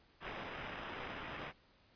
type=noise with sample-and-hold; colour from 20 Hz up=blue; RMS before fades=-45 dBFS; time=0.2-1.53 s; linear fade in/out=50 ms; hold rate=4410 Hz; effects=pink hiss -68 dBFS RMS until 1.95 s + resampled to 11025 Hz